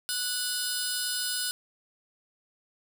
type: tone cluster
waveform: 20% pulse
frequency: 1477 / 3603 / 4118 / 5010 Hz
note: F#6 / A7 / C8 / D#8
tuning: -3 / +40 / -28 / +11 cents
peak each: -29 / -32 / -30 / -27 dBFS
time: 0.09-1.51 s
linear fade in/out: 0 ms
effects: 8-bit